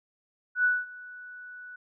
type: tone with ADSR envelope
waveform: sine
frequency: 1480 Hz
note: F#6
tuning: in tune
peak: -19 dBFS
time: 0.55-1.76 s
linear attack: 93 ms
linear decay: 210 ms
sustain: -22 dB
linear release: 5 ms
effects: none